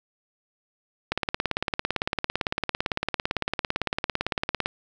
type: click train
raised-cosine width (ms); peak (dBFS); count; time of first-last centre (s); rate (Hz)
0.3; -8; 64; 1.12-4.659; 17.8
effects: none